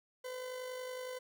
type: tone with amplitude modulation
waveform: 40% pulse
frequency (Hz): 507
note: B4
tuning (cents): +45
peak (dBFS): -38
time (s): 0.24-1.19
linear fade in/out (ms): 10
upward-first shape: sine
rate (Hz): 50.8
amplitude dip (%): 40
effects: none